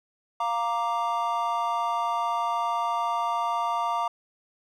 triangle chord, Bb major, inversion second, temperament equal, 698.5 / 932.3 / 1174.7 Hz, F5 / Bb5 / D6, 0 / 0 / 0 cents, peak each -28 / -26 / -27 dBFS, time 0.4-4.08 s, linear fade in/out 5 ms, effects none

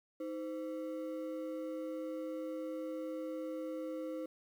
triangle ring-modulated tone, 415.3 Hz, G#4, in tune, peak -33 dBFS, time 0.2-4.26 s, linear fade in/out 5 ms, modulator 99.8 Hz, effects 11-bit

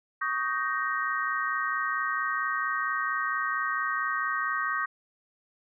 sine chord, Eb dominant seventh, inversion third, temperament just, 1120.1 / 1244.5 / 1555.6 / 1866.8 Hz, Db6 / Eb6 / G6 / Bb6, +18 / 0 / -14 / +2 cents, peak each -32 dBFS, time 0.21-4.86 s, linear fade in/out 10 ms, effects none

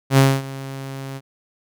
sawtooth tone with ADSR envelope, 135.4 Hz, C#3, 40 cents flat, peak -5 dBFS, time 0.1-1.21 s, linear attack 77 ms, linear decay 240 ms, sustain -20 dB, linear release 45 ms, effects none

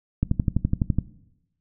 click train, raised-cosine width 5 ms, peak -8 dBFS, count 10, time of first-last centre 0.23-0.986 s, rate 11.9 Hz, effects noise-tail reverb RT60 0.9 s tail -18 dB re dry

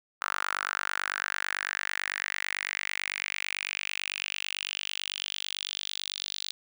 sawtooth tone with high-pass filter sweep, 49 Hz, G1, in tune, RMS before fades -34 dBFS, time 0.21-6.51 s, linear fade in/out 0 ms, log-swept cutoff 1300 to 3900 Hz, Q 4.4, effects none

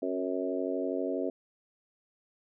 harmonic tone with a mistuned harmonic, 92.3 Hz, F#2, 4 cents flat, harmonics 3 / 4 / 5 / 6 / 7, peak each -34 / -35 / -36 / -37 / -37 dBFS, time 0.02-1.3 s, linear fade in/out 5 ms, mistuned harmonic 3, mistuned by -20 cents, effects none

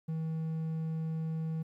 triangle tone, 160.4 Hz, E3, 47 cents flat, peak -30 dBFS, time 0.08-1.63 s, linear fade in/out 10 ms, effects 12-bit

